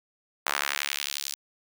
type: tone with high-pass filter sweep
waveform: sawtooth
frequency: 71.2 Hz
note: C#2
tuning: 47 cents sharp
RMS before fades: -31 dBFS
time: 0.46-1.35 s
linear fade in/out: 5 ms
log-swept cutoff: 1100 to 5200 Hz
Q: 1.2
effects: none